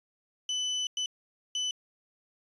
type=tone bursts at uneven times; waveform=35% pulse; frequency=3000 Hz; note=F#7; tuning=23 cents sharp; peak=-27 dBFS; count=3; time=0.49-0.87 / 0.97-1.06 / 1.55-1.71 s; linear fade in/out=2 ms; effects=resampled to 24000 Hz